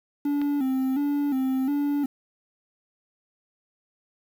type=tone with vibrato; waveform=triangle; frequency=274.9 Hz; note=C#4; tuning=14 cents flat; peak=-20 dBFS; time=0.25-2.06 s; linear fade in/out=5 ms; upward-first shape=square; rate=1.4 Hz; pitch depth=80 cents each way
type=click; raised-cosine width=0.3 ms; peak=-23 dBFS; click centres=0.416 s
effects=8-bit